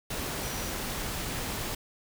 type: tone in noise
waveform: sine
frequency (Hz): 5840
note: F#8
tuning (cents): -24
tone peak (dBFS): -44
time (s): 0.43-0.7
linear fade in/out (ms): 5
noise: pink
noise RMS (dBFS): -34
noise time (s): 0.1-1.75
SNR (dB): -13
effects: none